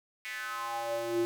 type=tone with high-pass filter sweep; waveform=square; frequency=116.54 Hz; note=A#2; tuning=in tune; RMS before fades=-34 dBFS; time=0.25-1.25 s; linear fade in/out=0 ms; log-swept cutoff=2200 to 310 Hz; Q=4.9; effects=none